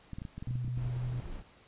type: clicks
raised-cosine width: 5 ms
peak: -28 dBFS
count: 12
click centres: 0.133 / 0.185 / 0.219 / 0.252 / 0.38 / 0.425 / 0.474 / 0.508 / 0.555 / 0.647 / 0.679 / 0.775 s
type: tone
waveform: sine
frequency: 123.47 Hz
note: B2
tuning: in tune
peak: -32 dBFS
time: 0.48-1.2 s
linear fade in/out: 0 ms
type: noise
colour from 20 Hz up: brown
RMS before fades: -42 dBFS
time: 0.75-1.44 s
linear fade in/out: 50 ms
effects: pink hiss -60 dBFS RMS until 1.67 s + resampled to 8000 Hz